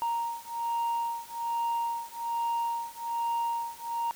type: beating tone pair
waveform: sine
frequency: 932 / 933.2 Hz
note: A#5 / A#5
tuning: -1 / +2 cents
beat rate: 1.2 Hz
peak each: -30 dBFS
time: 0.02-4.11 s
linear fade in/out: 0 ms
effects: tanh soft clip ceiling -25 dBFS + white hiss -50 dBFS RMS until 4.15 s